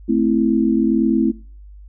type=chord; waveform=sine; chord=A minor; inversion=none; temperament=equal; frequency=220 / 261.6 / 329.6 Hz; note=A3 / C4 / E4; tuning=0 / 0 / 0 cents; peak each=-18 dBFS; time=0.08-1.32 s; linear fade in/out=20 ms; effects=noise-tail reverb RT60 0.4 s tail -22 dB re dry + added 50 Hz sine -37 dBFS peak until 1.88 s